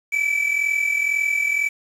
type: tone pair together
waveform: triangle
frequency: 2299 / 2341 Hz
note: D7 / D7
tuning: -37 / -6 cents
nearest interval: unison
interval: 31 cents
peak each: -18 / -23 dBFS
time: 0.12-1.69 s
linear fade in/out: 10 ms
effects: resampled to 32000 Hz + 7-bit